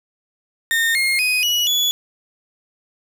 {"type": "tone with pitch steps", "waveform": "35% pulse", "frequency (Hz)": [1830, 2139, 2500, 2922, 3415], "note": ["A#6", "C7", "D#7", "F#7", "G#7"], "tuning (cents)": [-32, 38, 8, -22, 48], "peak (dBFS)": -14, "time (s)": [0.71, 1.91], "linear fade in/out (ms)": 0, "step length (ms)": 240, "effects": ["7-bit"]}